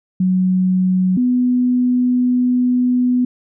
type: tone pair in turn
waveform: sine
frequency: 185 / 248.7 Hz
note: F#3 / B3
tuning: 0 / +12 cents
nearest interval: perfect fourth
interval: 512 cents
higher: second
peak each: -12 dBFS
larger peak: neither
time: 0.2-1.17 / 1.17-3.25 s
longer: second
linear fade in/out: 5 ms
effects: none